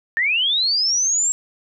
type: linear sweep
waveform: sine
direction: up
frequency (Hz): 1760 to 7620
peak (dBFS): -16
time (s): 0.17-1.32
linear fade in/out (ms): 0
effects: none